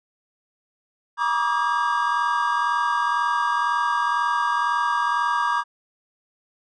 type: tone cluster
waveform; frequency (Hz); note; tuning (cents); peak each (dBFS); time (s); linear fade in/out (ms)
triangle; 957 / 1137 / 1179 / 1257 / 1622; A#5 / C#6 / D6 / D#6 / G#6; +45 / +44 / +6 / +17 / -41; -22 / -26 / -23 / -30 / -25; 1.17-5.64; 50
effects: resampled to 22050 Hz